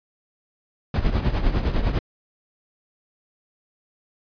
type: noise with tremolo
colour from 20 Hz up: brown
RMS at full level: -18 dBFS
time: 0.94-1.99 s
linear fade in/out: 2 ms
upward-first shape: triangle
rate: 9.9 Hz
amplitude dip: 75%
effects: resampled to 11025 Hz